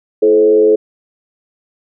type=tone with frequency modulation; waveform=sine; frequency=430.6 Hz; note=A4; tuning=37 cents flat; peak=-6 dBFS; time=0.22-0.76 s; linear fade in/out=10 ms; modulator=96.6 Hz; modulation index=0.68; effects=none